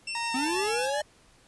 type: tone with tremolo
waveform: 25% pulse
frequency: 2698 Hz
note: E7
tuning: 40 cents sharp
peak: -27 dBFS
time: 0.07-0.86 s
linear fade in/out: 5 ms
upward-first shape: triangle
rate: 6.2 Hz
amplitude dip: 30%
type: tone with pitch glide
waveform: 35% pulse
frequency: 932.3 to 835.4 Hz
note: A#5 to G#5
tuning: 0 to +10 cents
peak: -29 dBFS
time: 0.15-1.01 s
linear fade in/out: 2 ms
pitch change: -190 cents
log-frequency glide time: 0.27-0.71 s
type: linear sweep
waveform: square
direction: up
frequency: 247.3 to 612 Hz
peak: -29 dBFS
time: 0.34-1.02 s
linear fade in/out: 5 ms
type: band-stop noise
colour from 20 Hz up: white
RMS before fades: -39 dBFS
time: 0.35-0.88 s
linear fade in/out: 10 ms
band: 780 to 7700 Hz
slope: 24 dB/octave
effects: pink hiss -59 dBFS RMS until 1.47 s + resampled to 24000 Hz